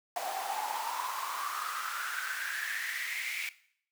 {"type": "noise with high-pass filter sweep", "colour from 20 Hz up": "pink", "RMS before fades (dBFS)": -36, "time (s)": [0.16, 3.49], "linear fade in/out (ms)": 2, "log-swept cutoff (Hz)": [720, 2300], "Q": 8.3, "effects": ["noise-tail reverb RT60 0.6 s tail -17 dB re dry"]}